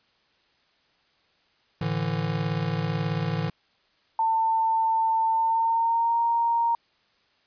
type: chord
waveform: square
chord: A suspended fourth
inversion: none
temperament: just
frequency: 110 / 146.67 / 165 Hz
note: A2 / D3 / E3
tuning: 0 / -2 / +2 cents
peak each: -32 / -30 / -29 dBFS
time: 1.81-3.5 s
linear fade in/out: 5 ms
type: tone with pitch glide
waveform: sine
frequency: 896 to 930.8 Hz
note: A5 to A#5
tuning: +31 to -3 cents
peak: -20 dBFS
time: 4.19-6.75 s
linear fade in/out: 2 ms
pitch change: +66 cents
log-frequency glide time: 5.31-6.18 s
effects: white hiss -65 dBFS RMS until 7.46 s + resampled to 11025 Hz